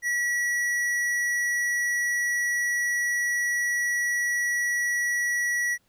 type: tone with tanh clipping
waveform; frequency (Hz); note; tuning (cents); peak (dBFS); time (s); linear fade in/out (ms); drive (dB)
sine; 1934; B6; -37; -25; 0.02-5.78; 50; 13
effects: pink hiss -68 dBFS RMS until 5.88 s